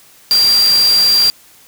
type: tone in noise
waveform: sine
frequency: 4738 Hz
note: D8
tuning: 14 cents sharp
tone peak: -8 dBFS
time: 0.31-1.3 s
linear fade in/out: 0 ms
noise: white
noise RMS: -21 dBFS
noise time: 0.31-1.3 s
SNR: +10 dB
effects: white hiss -45 dBFS RMS until 1.67 s

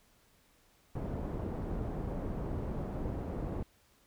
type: low-pass noise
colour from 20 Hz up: pink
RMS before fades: -37 dBFS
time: 0.95-3.63 s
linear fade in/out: 5 ms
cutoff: 580 Hz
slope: 12 dB/octave
effects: pink hiss -67 dBFS RMS until 4.06 s

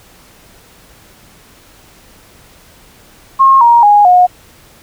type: tone with pitch steps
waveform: sine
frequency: 1076 / 942.1 / 824.9 / 722.3 Hz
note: C6 / A#5 / G#5 / F#5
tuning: +48 / +18 / -12 / -42 cents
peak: -3 dBFS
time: 3.39-4.27 s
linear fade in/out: 20 ms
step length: 220 ms
effects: pink hiss -43 dBFS RMS until 4.82 s

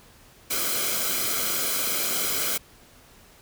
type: noise with comb filter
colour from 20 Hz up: white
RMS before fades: -26 dBFS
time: 0.5-2.58 s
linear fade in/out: 10 ms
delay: 1.1 ms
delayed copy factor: -0.7
effects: pink hiss -53 dBFS RMS until 3.41 s

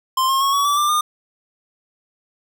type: tone with pitch steps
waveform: square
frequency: 1046.5 / 1072.8 / 1099.8 / 1127.5 / 1155.8 / 1184.9 / 1214.7 Hz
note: C6 / C6 / C#6 / C#6 / D6 / D6 / D#6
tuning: 0 / +43 / -14 / +29 / -28 / +15 / -42 cents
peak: -16 dBFS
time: 0.17-1.01 s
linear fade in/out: 5 ms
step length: 120 ms
effects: none

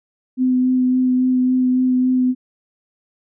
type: tone with vibrato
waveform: sine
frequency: 254.4 Hz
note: C4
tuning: 48 cents flat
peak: -13 dBFS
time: 0.37-2.35 s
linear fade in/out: 50 ms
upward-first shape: sine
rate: 3.6 Hz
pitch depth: 12 cents each way
effects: none

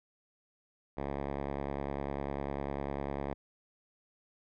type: tone with low-pass filter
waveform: 5% pulse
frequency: 70 Hz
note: C#2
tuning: 18 cents sharp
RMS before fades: -37 dBFS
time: 0.97-3.34 s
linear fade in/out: 5 ms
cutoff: 1500 Hz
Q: 0.68
effects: none

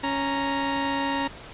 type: tone pair together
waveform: sawtooth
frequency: 277.2 / 932.3 Hz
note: C#4 / A#5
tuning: 0 / 0 cents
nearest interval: octave + major sixth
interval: 2100 cents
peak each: -23 dBFS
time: 0.03-1.28 s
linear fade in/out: 10 ms
effects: pink hiss -42 dBFS RMS until 1.53 s + resampled to 8000 Hz

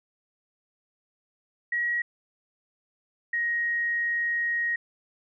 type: tone pair in turn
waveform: sine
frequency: 1907 / 1880.7 Hz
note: A#6 / A#6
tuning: +39 / +15 cents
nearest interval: unison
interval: 24 cents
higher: first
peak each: -24 / -24 dBFS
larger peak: neither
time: 1.72-2.02 / 3.33-4.76 s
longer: second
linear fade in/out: 5 ms
effects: none

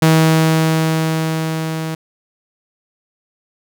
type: tone with level ramp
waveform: sawtooth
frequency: 160 Hz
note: D#3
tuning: 49 cents sharp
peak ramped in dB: -4 to -17 dBFS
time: 0.02-1.95 s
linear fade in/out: 5 ms
effects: none

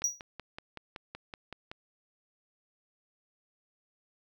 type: click train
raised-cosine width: 0.3 ms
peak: -25 dBFS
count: 10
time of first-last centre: 0.02-1.715 s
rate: 5.31 Hz
type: tone with exponential decay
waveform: triangle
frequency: 5780 Hz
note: F#8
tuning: 41 cents flat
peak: -21 dBFS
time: 0.04-0.21 s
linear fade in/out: 2 ms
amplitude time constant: 36 ms
effects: none

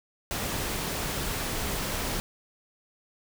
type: noise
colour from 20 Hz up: pink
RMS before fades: -31 dBFS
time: 0.31-2.2 s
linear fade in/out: 0 ms
effects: none

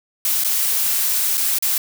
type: noise with dropouts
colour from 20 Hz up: blue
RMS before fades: -19 dBFS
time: 0.25-1.78 s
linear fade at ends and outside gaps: 2 ms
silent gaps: 0.438-0.446 / 1.373-1.377 / 1.586-1.624 s
effects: none

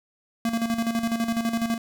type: tone with tremolo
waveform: square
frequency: 229.7 Hz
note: A#3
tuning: 25 cents flat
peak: -22 dBFS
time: 0.45-1.78 s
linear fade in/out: 2 ms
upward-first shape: square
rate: 12 Hz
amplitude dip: 60%
effects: none

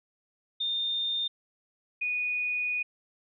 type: tone pair in turn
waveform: sine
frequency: 3628 / 2470 Hz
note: A#7 / D#7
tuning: -48 / -13 cents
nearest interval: perfect fifth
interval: 665 cents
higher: first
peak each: -27 dBFS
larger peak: neither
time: 0.6-1.28 / 2.01-2.83 s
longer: second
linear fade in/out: 10 ms
effects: none

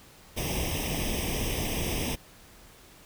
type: noise with comb filter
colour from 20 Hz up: pink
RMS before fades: -30 dBFS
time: 0.36-2.16 s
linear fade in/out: 20 ms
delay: 0.35 ms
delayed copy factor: +0.9
effects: pink hiss -53 dBFS RMS until 3.05 s

